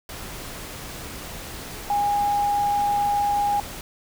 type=tone in noise; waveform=sine; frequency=818 Hz; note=G#5; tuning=26 cents flat; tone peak=-19 dBFS; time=1.9-3.6 s; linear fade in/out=2 ms; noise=pink; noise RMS=-36 dBFS; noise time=0.09-3.81 s; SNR=+14 dB; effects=none